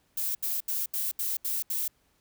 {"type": "noise bursts", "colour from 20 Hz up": "violet", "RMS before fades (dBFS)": -30, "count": 7, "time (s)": [0.17, 1.88], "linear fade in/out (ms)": 5, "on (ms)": 180, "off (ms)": 75, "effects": ["pink hiss -69 dBFS RMS until 2.2 s"]}